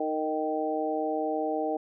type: harmonic tone with a mistuned harmonic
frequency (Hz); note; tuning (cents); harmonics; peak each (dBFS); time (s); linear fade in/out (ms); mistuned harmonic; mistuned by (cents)
155.56; D#3; 0; 2 / 3 / 4 / 5; -32 / -32 / -32 / -32; 0-1.77; 5; 3; -19
effects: none